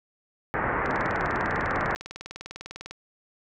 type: low-pass noise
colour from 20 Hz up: white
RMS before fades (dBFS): -27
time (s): 0.54-1.95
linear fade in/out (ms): 0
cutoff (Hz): 1900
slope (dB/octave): 48
type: click train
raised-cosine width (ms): 0.2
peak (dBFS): -21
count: 42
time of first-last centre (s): 0.86-2.91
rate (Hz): 20
effects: none